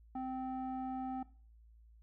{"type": "tone with low-pass filter", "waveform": "square", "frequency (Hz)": 259.3, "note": "C4", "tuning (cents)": -15, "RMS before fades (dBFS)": -40, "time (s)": [0.15, 1.23], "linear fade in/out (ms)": 5, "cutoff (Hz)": 900, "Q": 4, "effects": ["noise-tail reverb RT60 0.4 s tail -18 dB re dry", "added 56 Hz sine -58 dBFS peak until 2.02 s"]}